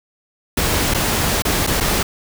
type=noise with dropouts; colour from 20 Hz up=pink; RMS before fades=-18 dBFS; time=0.57-2.03 s; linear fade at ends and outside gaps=5 ms; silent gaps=0.939-0.945 / 1.422-1.45 / 1.667-1.672 / 1.803-1.807 s; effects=none